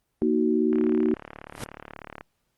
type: chord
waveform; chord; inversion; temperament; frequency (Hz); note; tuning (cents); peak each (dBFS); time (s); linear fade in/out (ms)
sine; D# minor; second; just; 233.3 / 311.1 / 373.4; A#3 / D#4 / F#4; +2 / 0 / +16; -24; 0.22-1.14; 0
type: click train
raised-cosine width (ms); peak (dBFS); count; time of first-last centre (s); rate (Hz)
0.5; -23; 55; 0.73-2.209; 36.5
type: noise with exponential growth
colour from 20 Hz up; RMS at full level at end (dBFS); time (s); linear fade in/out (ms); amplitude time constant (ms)
pink; -30; 1.47-1.64; 1; 36
effects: pink hiss -75 dBFS RMS until 2.57 s + Opus 32 kbps